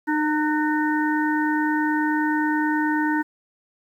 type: harmonic tone with a mistuned harmonic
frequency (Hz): 304.9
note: D#4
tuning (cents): -35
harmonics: 1 / 3 / 5 / 6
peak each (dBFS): -21 / -26 / -28 / -29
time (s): 0.07-3.23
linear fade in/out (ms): 20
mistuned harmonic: 5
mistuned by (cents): -36
effects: 9-bit